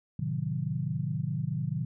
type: chord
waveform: sine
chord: A diminished seventh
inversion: none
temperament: equal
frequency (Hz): 110 / 130.81 / 155.56 / 185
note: A2 / C3 / Eb3 / Gb3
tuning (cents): 0 / 0 / 0 / 0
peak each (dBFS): -37 / -33 / -32 / -37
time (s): 0.19-1.85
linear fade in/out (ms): 5
effects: none